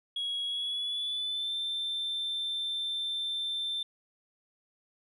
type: tone with pitch glide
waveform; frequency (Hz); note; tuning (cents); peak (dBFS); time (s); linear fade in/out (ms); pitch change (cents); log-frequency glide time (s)
sine; 3322 to 3560; G#7 to A7; 0 to +20; -29; 0.16-3.83; 5; +120; 0.45-1.54
effects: tanh soft clip ceiling -28 dBFS